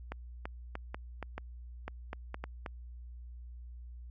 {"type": "clicks", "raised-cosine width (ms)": 0.5, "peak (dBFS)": -23, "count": 11, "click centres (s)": [0.12, 0.455, 0.754, 0.945, 1.227, 1.38, 1.88, 2.131, 2.344, 2.44, 2.662], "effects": ["added 60 Hz sine -44 dBFS peak until 4.1 s", "MP3 48 kbps"]}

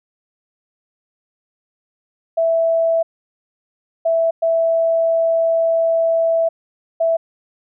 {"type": "tone bursts at uneven times", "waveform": "sine", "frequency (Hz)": 659.3, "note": "E5", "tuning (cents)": 0, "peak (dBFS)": -13, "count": 4, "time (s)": [[2.37, 3.03], [4.05, 4.31], [4.42, 6.49], [7, 7.17]], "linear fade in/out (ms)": 10, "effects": []}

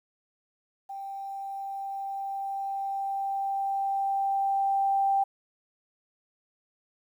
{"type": "tone with level ramp", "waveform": "sine", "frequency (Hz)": 786, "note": "G5", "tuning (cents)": 4, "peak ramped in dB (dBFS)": [-35, -21], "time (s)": [0.89, 5.24], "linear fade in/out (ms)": 10, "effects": ["10-bit"]}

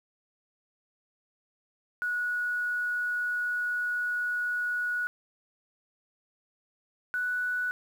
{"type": "tone pair in turn", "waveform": "sine", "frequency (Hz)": [1462, 1479.8], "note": ["F#6", "F#6"], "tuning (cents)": [-21, 0], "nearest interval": "unison", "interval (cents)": 21, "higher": "second", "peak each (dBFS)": -27, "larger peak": "neither", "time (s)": [[2.02, 5.07], [7.14, 7.71]], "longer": "first", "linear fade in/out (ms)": 0, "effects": ["9-bit"]}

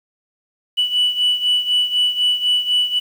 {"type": "beating tone pair", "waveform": "sine", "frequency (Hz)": [2960, 2964], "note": ["F#7", "F#7"], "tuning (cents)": [0, 2], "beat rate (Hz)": 4, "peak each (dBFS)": [-15, -19], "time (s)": [0.77, 3], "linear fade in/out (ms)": 20, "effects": ["tanh soft clip ceiling -10 dBFS", "7-bit"]}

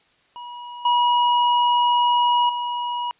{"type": "tone with level steps", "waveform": "square", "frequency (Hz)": 967, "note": "B5", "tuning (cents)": -37, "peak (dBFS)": [-34, -16, -24], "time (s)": [0.36, 3.11], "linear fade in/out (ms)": 0, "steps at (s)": [0.85, 2.49], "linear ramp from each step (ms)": 5, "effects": ["white hiss -60 dBFS RMS until 3.19 s", "resampled to 8000 Hz"]}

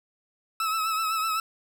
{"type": "tone with vibrato", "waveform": "40% pulse", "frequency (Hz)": 1300, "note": "E6", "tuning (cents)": -24, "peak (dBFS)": -24, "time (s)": [0.6, 1.4], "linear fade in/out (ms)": 2, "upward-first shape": "triangle", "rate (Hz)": 7.9, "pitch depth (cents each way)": 50, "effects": []}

